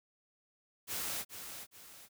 white noise with echo, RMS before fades -38 dBFS, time 0.87-1.25 s, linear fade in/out 50 ms, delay 420 ms, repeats 2, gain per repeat -8 dB, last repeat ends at 2.09 s, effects none

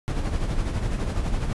brown noise with tremolo, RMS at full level -23 dBFS, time 0.08-1.53 s, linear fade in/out 0 ms, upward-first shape sine, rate 12 Hz, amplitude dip 50%, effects resampled to 24000 Hz

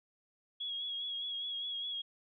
sine tone with vibrato, 3322 Hz, G#7, in tune, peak -36 dBFS, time 0.6-2.02 s, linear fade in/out 10 ms, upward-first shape sine, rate 4.9 Hz, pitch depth 34 cents each way, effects none

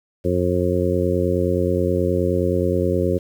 harmonic tone, 89.5 Hz, F2, 43 cents sharp, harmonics 1 / 2 / 3 / 4 / 5 / 6, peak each -23 / -25 / -26 / -23 / -24 / -24 dBFS, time 0.24-3.19 s, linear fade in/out 20 ms, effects 8-bit

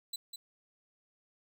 sawtooth tone with echo, 4000 Hz, B7, 21 cents sharp, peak -33 dBFS, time 0.13-0.16 s, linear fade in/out 5 ms, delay 200 ms, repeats 1, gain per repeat -6 dB, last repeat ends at 0.36 s, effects none

